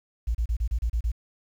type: tone bursts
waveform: sine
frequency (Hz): 56.9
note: A#1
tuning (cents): -41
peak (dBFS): -22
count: 8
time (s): 0.27-1.118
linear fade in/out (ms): 10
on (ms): 78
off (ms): 32
effects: 9-bit